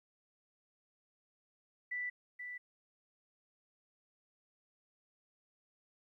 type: tone with echo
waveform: sine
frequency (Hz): 1975.5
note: B6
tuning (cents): 0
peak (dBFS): -36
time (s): 1.91-2.1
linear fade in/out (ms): 10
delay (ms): 480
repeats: 1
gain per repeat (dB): -6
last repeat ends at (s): 2.58
effects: 13-bit